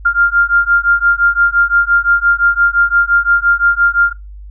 sine beating tone pair, 1396 / 1401.8 Hz, F6 / F6, -1 / +6 cents, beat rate 5.8 Hz, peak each -12 dBFS, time 0.05-4.13 s, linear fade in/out 10 ms, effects noise-tail reverb RT60 0.2 s tail -22 dB re dry + added 50 Hz sine -29 dBFS peak until 4.5 s

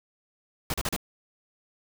pink noise bursts, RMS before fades -29 dBFS, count 4, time 0.7-0.964 s, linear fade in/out 2 ms, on 39 ms, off 36 ms, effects none

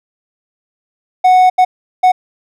triangle tone bursts at uneven times, 738 Hz, F#5, 5 cents flat, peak -3 dBFS, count 3, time 1.24-1.5 / 1.58-1.65 / 2.03-2.12 s, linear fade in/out 10 ms, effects none

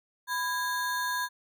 square ring-modulated tone, 1318.5 Hz, E6, in tune, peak -26 dBFS, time 0.27-1.29 s, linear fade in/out 50 ms, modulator 323 Hz, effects none

